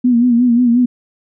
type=tone with vibrato; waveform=sine; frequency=241.4 Hz; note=B3; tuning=39 cents flat; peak=-8 dBFS; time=0.04-0.86 s; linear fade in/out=10 ms; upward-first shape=sine; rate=5.6 Hz; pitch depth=67 cents each way; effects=none